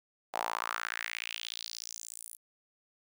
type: tone with high-pass filter sweep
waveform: sawtooth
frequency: 56.7 Hz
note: A#1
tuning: 47 cents flat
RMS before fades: -39 dBFS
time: 0.33-2.37 s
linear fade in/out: 20 ms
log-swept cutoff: 740 to 11000 Hz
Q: 3.4
effects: none